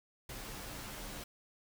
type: noise with comb filter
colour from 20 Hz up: pink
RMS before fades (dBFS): -45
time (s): 0.29-1.24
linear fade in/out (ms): 5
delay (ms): 12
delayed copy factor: -0.6
effects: none